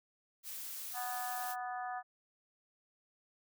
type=noise; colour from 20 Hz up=blue; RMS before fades=-44 dBFS; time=0.43-1.56 s; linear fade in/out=50 ms
type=harmonic tone; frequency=246.9 Hz; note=B3; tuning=in tune; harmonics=3 / 4 / 5 / 6 / 7; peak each=-39 / -50 / -46 / -51 / -48 dBFS; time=0.93-2.03 s; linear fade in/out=50 ms
effects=none